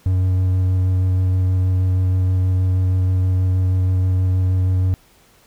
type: tone with vibrato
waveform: triangle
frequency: 92.6 Hz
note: F#2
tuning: 2 cents sharp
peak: -12 dBFS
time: 0.06-4.94 s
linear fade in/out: 0 ms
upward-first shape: square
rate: 6.3 Hz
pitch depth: 8 cents each way
effects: pink hiss -53 dBFS RMS until 5.46 s